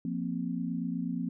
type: chord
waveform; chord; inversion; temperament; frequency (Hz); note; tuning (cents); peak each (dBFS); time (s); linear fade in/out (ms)
sine; F suspended fourth; none; equal; 174.61 / 233.1 / 261.6; F3 / Bb3 / C4; 0 / 0 / 0; -34 / -35 / -35; 0.05-1.29; 2
effects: none